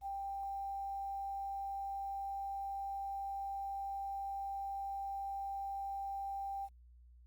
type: tone with quantisation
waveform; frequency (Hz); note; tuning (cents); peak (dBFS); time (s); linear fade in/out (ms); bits
sine; 789; G5; +11; -38; 0.01-6.69; 50; 11
effects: added 60 Hz sine -57 dBFS peak until 7.26 s + Opus 24 kbps